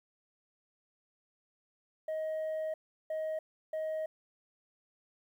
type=tone bursts at uneven times; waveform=sine; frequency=629 Hz; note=D#5; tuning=19 cents sharp; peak=-30 dBFS; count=3; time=2.08-2.74 / 3.1-3.39 / 3.73-4.06 s; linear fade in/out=5 ms; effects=tanh soft clip ceiling -32 dBFS + 11-bit